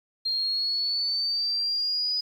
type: exponential sweep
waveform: sine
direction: up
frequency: 4194 to 4978 Hz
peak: -24 dBFS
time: 0.25-2.21 s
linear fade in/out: 10 ms
effects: 9-bit